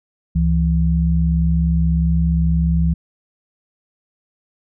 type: tone pair together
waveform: sine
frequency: 68.9 / 165.87 Hz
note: C#2 / E3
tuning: -10 / +11 cents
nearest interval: octave + minor third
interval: 1521 cents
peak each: -16 dBFS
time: 0.35-2.94 s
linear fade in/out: 10 ms
effects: none